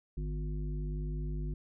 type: harmonic tone with a mistuned harmonic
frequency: 50.7 Hz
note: G#1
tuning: 41 cents flat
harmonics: 1 / 3 / 5 / 7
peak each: -34 / -39 / -48 / -49 dBFS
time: 0.17-1.54 s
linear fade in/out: 5 ms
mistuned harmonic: 5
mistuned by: -17 cents
effects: none